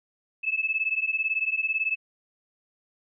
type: beating tone pair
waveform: sine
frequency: 2600 / 2618 Hz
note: E7 / E7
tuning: -24 / -13 cents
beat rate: 18 Hz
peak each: -27 / -27 dBFS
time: 0.43-1.96 s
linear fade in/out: 20 ms
effects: none